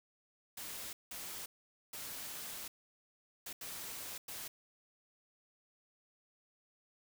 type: noise bursts at uneven times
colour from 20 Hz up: white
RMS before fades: -45 dBFS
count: 6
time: 0.57-0.93 / 1.11-1.46 / 1.93-2.68 / 3.46-3.53 / 3.61-4.18 / 4.28-4.48 s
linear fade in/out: 5 ms
effects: none